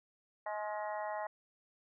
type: harmonic tone with a mistuned harmonic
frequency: 211.1 Hz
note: G#3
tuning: 29 cents sharp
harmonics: 3 / 4 / 5 / 6 / 7 / 8 / 9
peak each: -40 / -40 / -45 / -55 / -53 / -56 / -48 dBFS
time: 0.46-1.27 s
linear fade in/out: 5 ms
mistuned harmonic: 7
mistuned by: -51 cents
effects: none